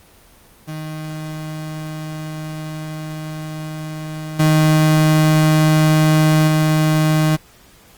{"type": "tone with level steps", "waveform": "35% pulse", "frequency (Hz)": 155.56, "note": "D#3", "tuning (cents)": 0, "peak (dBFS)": [-24, -9, -11], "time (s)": [0.67, 7.37], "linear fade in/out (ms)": 20, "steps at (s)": [4.39, 6.47], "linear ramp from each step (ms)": 10, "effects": ["pink hiss -48 dBFS RMS until 7.97 s", "Opus 24 kbps"]}